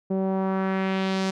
sawtooth tone with low-pass filter sweep, 190.8 Hz, G3, 47 cents flat, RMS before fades -25 dBFS, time 0.1-1.31 s, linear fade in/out 10 ms, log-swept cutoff 490 to 6200 Hz, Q 1.4, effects none

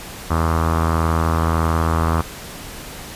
sawtooth tone with low-pass filter, 81.6 Hz, E2, 17 cents flat, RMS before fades -18 dBFS, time 0.3-2.22 s, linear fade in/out 10 ms, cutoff 1200 Hz, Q 4.3, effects pink hiss -34 dBFS RMS until 3.15 s + resampled to 32000 Hz

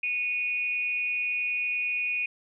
sine tone with amplitude modulation, 2472 Hz, D#7, 12 cents flat, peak -23 dBFS, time 0.03-2.26 s, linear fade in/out 5 ms, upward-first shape sine, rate 271 Hz, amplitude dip 60%, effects none

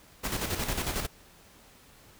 pink noise with tremolo, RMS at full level -30 dBFS, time 0.23-1.07 s, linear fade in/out 20 ms, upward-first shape square, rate 11 Hz, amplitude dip 50%, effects pink hiss -56 dBFS RMS until 2.19 s

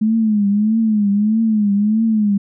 sine tone with vibrato, 212.7 Hz, G#3, 42 cents sharp, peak -12 dBFS, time 0.01-2.38 s, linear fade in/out 10 ms, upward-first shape triangle, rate 1.6 Hz, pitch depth 120 cents each way, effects none

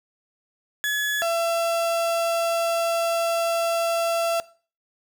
35% pulse tone pair in turn, 1700 / 672.1 Hz, G#6 / E5, +40 / +33 cents, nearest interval octave + major third, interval 1607 cents, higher first, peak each -20 dBFS, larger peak neither, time 0.84-1.22 / 1.22-4.4 s, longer second, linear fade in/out 0 ms, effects noise-tail reverb RT60 0.4 s tail -20 dB re dry

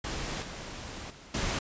pink noise with level steps, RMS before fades -35 / -41 / -50 / -31 dBFS, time 0.04-1.59 s, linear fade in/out 5 ms, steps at 0.42 / 1.1 / 1.34 s, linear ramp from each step 5 ms, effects resampled to 16000 Hz

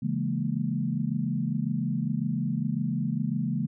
sine chord, A# half-diminished seventh, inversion first, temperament equal with one note detuned, 138.59 / 165.86 / 207.7 / 233.1 Hz, C#3 / E3 / G#3 / A#3, 0 / +11 / 0 / 0 cents, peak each -31 dBFS, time 0.02-3.67 s, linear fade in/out 10 ms, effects none

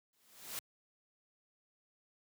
white noise with exponential growth, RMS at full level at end -39 dBFS, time 0.13-0.59 s, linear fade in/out 1 ms, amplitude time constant 100 ms, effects high-pass 100 Hz 12 dB/octave

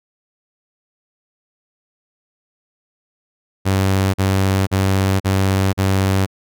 sawtooth tone bursts, 96.2 Hz, G2, 32 cents flat, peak -10 dBFS, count 5, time 3.65-6.264 s, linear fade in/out 20 ms, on 490 ms, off 41 ms, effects none

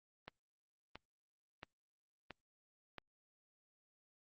click train, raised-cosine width 0.3 ms, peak -30 dBFS, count 5, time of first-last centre 0.28-2.983 s, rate 1.48 Hz, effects low-pass 5000 Hz 12 dB/octave + Opus 32 kbps

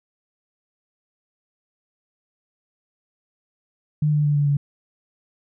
sine tone with pitch steps, 150.7 / 148.71 / 146.75 / 144.81 / 142.9 Hz, D3 / D3 / D3 / D3 / D3, +45 / +22 / -1 / -24 / -47 cents, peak -16 dBFS, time 4.02-4.57 s, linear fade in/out 5 ms, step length 110 ms, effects none

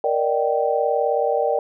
sine chord, Eb major seventh, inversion second, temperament just, 466.7 / 583.4 / 622.3 / 777.8 Hz, Bb4 / D5 / Eb5 / G5, +2 / -12 / 0 / -14 cents, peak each -22 / -22 / -26 / -23 dBFS, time 0.04-1.59 s, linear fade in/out 2 ms, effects none

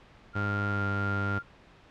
sine tone, 1396.9 Hz, F6, in tune, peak -31 dBFS, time 0.33-1.43 s, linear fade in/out 50 ms
sawtooth tone with pitch glide, 102.3 to 100.02 Hz, G#2 to G2, -26 to +35 cents, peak -25 dBFS, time 0.35-1.39 s, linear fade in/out 10 ms, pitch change -39 cents, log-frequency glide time 0.67-0.84 s
effects pink hiss -55 dBFS RMS until 1.9 s + low-pass 3000 Hz 12 dB/octave

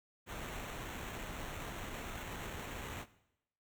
pink noise with sample-and-hold, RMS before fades -44 dBFS, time 0.26-3.06 s, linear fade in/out 50 ms, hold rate 4900 Hz, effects noise-tail reverb RT60 0.8 s tail -17 dB re dry

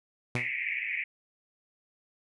sawtooth tone with exponential decay, 122.5 Hz, B2, 14 cents flat, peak -22 dBFS, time 0.35-0.51 s, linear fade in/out 0 ms, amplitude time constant 33 ms
white band-pass noise, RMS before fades -33 dBFS, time 0.36-1.04 s, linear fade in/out 5 ms, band 1900 to 2500 Hz, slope 96 dB/octave
effects resampled to 24000 Hz

